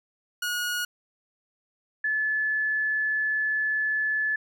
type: tone pair in turn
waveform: sawtooth / sine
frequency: 1448 / 1727.5 Hz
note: F#6 / A6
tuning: -38 / -32 cents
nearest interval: minor third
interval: 306 cents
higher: second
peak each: -23 dBFS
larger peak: neither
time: 0.42-0.85 / 2.04-4.36 s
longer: second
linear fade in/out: 5 ms
effects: none